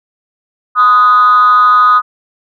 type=tone with frequency modulation; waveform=sine; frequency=1244.5 Hz; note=D#6; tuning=in tune; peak=-3 dBFS; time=0.75-2.02 s; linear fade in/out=50 ms; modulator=224 Hz; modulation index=0.47; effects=tanh soft clip ceiling -1 dBFS